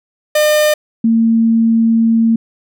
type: tone pair in turn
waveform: 45% pulse / sine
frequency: 605 / 227.2 Hz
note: D#5 / A#3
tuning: -49 / -44 cents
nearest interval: octave + perfect fourth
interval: 1695 cents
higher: first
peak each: -9 / -8 dBFS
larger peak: second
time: 0.35-0.74 / 1.04-2.36 s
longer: second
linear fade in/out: 5 ms
effects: none